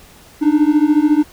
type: beating tone pair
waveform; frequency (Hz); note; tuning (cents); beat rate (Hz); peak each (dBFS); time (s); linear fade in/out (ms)
triangle; 293.7 / 307.7; D4 / D#4; 0 / -19; 14; -11; 0.41-1.24; 20
effects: pink hiss -44 dBFS RMS until 1.32 s